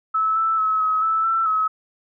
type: tone with pitch steps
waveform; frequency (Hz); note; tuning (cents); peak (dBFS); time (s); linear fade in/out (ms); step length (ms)
sine; 1302 / 1320 / 1290 / 1277 / 1313 / 1336 / 1283; E6 / E6 / E6 / D#6 / E6 / E6 / E6; -22 / +2 / -38 / +45 / -7 / +23 / -47; -17; 0.14-1.68; 10; 220
effects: none